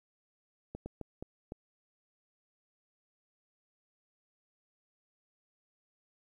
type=slowing click train; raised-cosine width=2 ms; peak=-27 dBFS; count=5; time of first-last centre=0.75-1.521 s; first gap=110 ms; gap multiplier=1.39; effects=11-bit